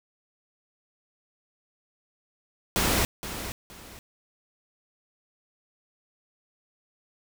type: noise with echo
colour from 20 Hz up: pink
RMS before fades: -24 dBFS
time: 2.76-3.05 s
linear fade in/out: 0 ms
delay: 470 ms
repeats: 2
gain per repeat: -11 dB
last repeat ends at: 3.99 s
effects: none